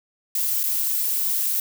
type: noise with dropouts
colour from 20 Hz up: violet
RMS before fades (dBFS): -23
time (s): 0.35-1.6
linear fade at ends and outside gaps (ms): 2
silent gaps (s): 0.632-0.637
effects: none